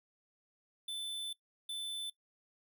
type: tone bursts at uneven times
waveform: square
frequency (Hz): 3520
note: A7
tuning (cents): 0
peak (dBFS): -38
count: 2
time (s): 0.88-1.33 / 1.69-2.1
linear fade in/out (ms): 5
effects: noise-tail reverb RT60 0.1 s tail -20 dB re dry